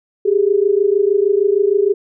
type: tone pair together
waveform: sine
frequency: 390 / 416.5 Hz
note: G4 / G#4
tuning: -9 / +5 cents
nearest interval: minor second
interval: 114 cents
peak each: -14 dBFS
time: 0.25-1.94 s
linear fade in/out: 10 ms
effects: none